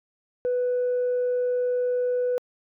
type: tone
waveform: sine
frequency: 495.2 Hz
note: B4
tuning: 5 cents sharp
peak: -20 dBFS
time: 0.45-2.38 s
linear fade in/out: 0 ms
effects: tanh soft clip ceiling -19 dBFS